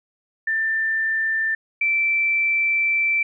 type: tone pair in turn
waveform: sine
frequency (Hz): 1783 / 2334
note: A6 / D7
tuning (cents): +22 / -11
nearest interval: perfect fourth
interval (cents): 467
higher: second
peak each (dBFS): -19 / -17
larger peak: second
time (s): 0.47-1.55 / 1.81-3.23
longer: second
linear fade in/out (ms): 5
effects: none